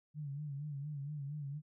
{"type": "tone with vibrato", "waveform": "sine", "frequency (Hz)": 144.7, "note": "D3", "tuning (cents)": -25, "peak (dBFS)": -39, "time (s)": [0.14, 1.62], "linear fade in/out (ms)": 50, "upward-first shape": "sine", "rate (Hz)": 4.3, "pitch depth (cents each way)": 84, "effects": []}